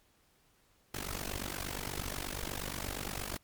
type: noise with amplitude modulation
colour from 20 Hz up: pink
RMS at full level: -35 dBFS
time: 0.94-3.37 s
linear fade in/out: 5 ms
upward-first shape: sine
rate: 48.4 Hz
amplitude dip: 95%
effects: pink hiss -69 dBFS RMS until 3.43 s + MP3 96 kbps